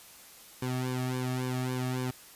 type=tone with flanger; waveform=sawtooth; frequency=127.4 Hz; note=C3; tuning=46 cents flat; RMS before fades=-32 dBFS; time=0.62-2.11 s; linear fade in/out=5 ms; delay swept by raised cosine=1.5 to 2.05 ms; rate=3.6 Hz; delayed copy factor=-1; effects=white hiss -52 dBFS RMS until 2.35 s + resampled to 32000 Hz